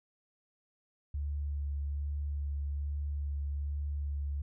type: tone with vibrato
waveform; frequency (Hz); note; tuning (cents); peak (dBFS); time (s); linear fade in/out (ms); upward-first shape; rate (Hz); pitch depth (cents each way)
sine; 71.9; D2; -36; -32; 1.14-4.42; 5; sine; 1.2; 15
effects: none